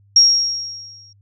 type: tone with exponential decay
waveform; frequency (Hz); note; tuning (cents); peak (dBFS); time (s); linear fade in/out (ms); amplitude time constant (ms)
sine; 5588; F8; 0; -5; 0.16-1.13; 5; 210
effects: added 100 Hz sine -50 dBFS peak until 1.21 s